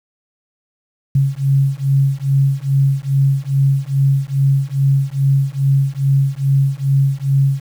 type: beating tone pair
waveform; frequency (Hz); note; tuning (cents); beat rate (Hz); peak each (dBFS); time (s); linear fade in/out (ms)
sine; 136.1 / 138.5; C#3 / C#3; -31 / -1; 2.4; -15; 1.15-7.6; 5
effects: 7-bit